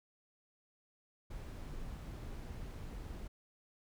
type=noise; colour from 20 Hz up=brown; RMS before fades=-45 dBFS; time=1.3-3.28 s; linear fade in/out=10 ms; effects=none